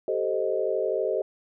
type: chord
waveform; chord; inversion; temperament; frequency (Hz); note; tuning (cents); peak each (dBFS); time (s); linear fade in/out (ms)
sine; A half-diminished seventh; third; equal with one note detuned; 387.7 / 440 / 523.3 / 622.3; G4 / A4 / C5 / Eb5; -19 / 0 / 0 / 0; -29; 0.08-1.22; 2
effects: none